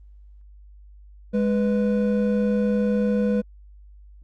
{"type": "tone pair together", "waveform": "triangle", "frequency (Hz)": [207.7, 493.9], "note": ["G#3", "B4"], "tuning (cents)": [0, 0], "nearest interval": "octave + minor third", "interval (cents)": 1500, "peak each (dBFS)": [-18, -22], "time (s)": [1.33, 3.42], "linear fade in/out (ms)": 20, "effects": ["added 50 Hz sine -44 dBFS peak until 4.23 s", "Opus 24 kbps"]}